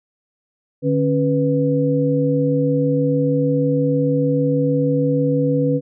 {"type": "tone cluster", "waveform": "sine", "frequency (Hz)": [148.7, 275.1, 492.6], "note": ["D3", "C#4", "B4"], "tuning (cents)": [22, -13, -5], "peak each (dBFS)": -19, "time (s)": [0.82, 5.81], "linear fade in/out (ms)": 50, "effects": []}